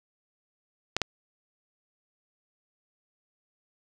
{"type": "clicks", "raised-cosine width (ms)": 0.2, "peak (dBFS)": -8, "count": 2, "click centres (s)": [0.966, 1.017], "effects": []}